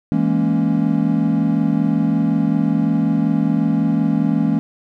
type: chord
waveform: triangle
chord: A# half-diminished seventh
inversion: second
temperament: equal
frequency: 164.81 / 207.7 / 233.1 / 277.2 Hz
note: E3 / G#3 / A#3 / C#4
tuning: 0 / 0 / 0 / 0 cents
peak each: -18 dBFS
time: 0.12-4.59 s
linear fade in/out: 0 ms
effects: none